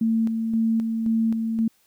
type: tone with tremolo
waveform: sine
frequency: 225.2 Hz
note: A3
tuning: 40 cents sharp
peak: -18 dBFS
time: 0.01-1.68 s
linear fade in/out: 5 ms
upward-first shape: square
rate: 1.9 Hz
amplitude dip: 40%
effects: white hiss -63 dBFS RMS until 1.86 s